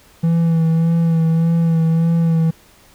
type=tone with vibrato; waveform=triangle; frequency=164.81 Hz; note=E3; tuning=in tune; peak=-10 dBFS; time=0.23-2.51 s; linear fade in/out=10 ms; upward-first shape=sine; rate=1.7 Hz; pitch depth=26 cents each way; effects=pink hiss -49 dBFS RMS until 2.94 s